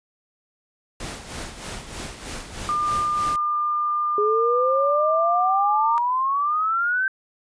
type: noise with tremolo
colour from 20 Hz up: pink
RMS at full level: -32 dBFS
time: 1-3.36 s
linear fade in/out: 2 ms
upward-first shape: sine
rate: 3.2 Hz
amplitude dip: 60%
type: tone with pitch glide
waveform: sine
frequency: 1201 to 1188.6 Hz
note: D6 to D6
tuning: +38 to +20 cents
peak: -20 dBFS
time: 2.69-5.98 s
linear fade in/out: 0 ms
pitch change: -18 cents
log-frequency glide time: 4.53-5.17 s
type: exponential sweep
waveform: sine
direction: up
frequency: 411.4 to 1568 Hz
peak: -19 dBFS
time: 4.18-7.08 s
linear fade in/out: 2 ms
effects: resampled to 22050 Hz